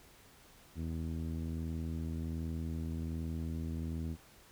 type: tone with low-pass filter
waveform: sawtooth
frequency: 81.3 Hz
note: E2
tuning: 23 cents flat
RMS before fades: -38 dBFS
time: 0.75-4.17 s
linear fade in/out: 50 ms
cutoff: 260 Hz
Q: 1.8
effects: pink hiss -60 dBFS RMS until 4.51 s